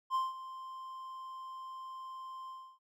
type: tone with ADSR envelope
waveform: triangle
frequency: 1046.5 Hz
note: C6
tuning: in tune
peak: -26 dBFS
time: 0.1-2.79 s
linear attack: 49 ms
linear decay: 180 ms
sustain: -15 dB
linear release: 300 ms
effects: none